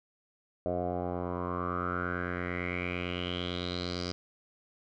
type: tone with low-pass filter sweep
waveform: 10% pulse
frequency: 88.9 Hz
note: F2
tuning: 31 cents sharp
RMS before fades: -34 dBFS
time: 0.66-4.12 s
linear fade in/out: 0 ms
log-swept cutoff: 640 to 5000 Hz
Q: 6.8
effects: none